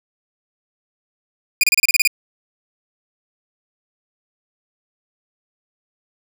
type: tone bursts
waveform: sawtooth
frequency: 2432 Hz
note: D#7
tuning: 40 cents flat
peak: -8 dBFS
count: 9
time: 1.61-2.075 s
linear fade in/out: 2 ms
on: 25 ms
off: 30 ms
effects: none